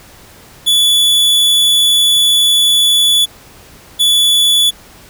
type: tone pair in turn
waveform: 45% pulse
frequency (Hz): 3438 / 3438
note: A7 / A7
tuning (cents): -41 / -41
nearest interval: unison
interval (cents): 0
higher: neither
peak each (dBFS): -8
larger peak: neither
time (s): 0.66-3.26 / 3.99-4.71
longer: first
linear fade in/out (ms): 20
effects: pink hiss -40 dBFS RMS until 5.09 s